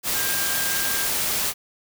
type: tone in noise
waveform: sine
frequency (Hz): 1600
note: G6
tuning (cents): +35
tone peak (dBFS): -30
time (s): 0.13-1.1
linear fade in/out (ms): 50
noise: white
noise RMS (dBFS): -24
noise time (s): 0.03-1.54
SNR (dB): -9
effects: none